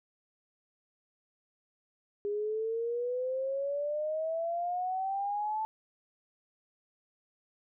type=exponential sweep; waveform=sine; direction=up; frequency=406.7 to 880 Hz; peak=-30 dBFS; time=2.25-5.65 s; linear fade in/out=0 ms; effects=none